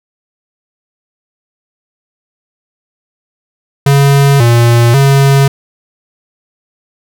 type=tone with pitch steps; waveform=square; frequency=139.8 / 118.1 / 138 Hz; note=C#3 / A#2 / C#3; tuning=+15 / +23 / -7 cents; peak=-5 dBFS; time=3.86-5.48 s; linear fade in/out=5 ms; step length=540 ms; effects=none